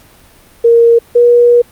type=tone pair in turn; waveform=sine; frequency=466.2 / 480.1 Hz; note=A#4 / B4; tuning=0 / -49 cents; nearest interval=minor second; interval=51 cents; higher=second; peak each=-3 dBFS; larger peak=neither; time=0.64-0.99 / 1.15-1.62 s; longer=second; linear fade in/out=10 ms; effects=pink hiss -43 dBFS RMS until 1.71 s + Opus 48 kbps